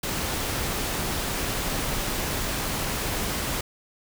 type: noise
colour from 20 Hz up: pink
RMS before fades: -28 dBFS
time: 0.03-3.61 s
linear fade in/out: 5 ms
effects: none